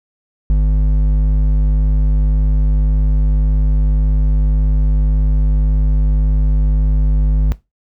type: tone with hard clipping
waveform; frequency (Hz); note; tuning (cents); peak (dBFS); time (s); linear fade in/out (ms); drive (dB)
sine; 50.9; G#1; -34; -11; 0.5-7.52; 0; 7
effects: noise-tail reverb RT60 0.2 s tail -17 dB re dry